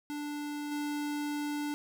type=tone with level steps; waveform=square; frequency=293.7 Hz; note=D4; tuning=in tune; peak=-36 / -33 dBFS; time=0.1-1.74 s; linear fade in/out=0 ms; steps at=0.71 s; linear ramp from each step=10 ms; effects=none